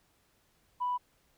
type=tone; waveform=sine; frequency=988 Hz; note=B5; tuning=in tune; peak=-28 dBFS; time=0.8-0.98 s; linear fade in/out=20 ms; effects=tanh soft clip ceiling -24 dBFS + pink hiss -70 dBFS RMS until 1.37 s